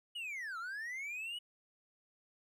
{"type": "linear two-way sweep", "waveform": "triangle", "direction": "down then up", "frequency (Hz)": [2960, 1300, 2960], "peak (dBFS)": -38, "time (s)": [0.15, 1.39], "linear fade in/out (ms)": 10, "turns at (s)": 0.58, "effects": []}